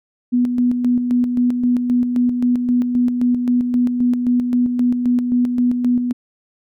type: tone with tremolo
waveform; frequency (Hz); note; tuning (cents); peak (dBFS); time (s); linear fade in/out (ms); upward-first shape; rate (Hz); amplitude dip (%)
sine; 245.5; B3; -10; -12; 0.32-6.13; 20; square; 3.8; 45
effects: none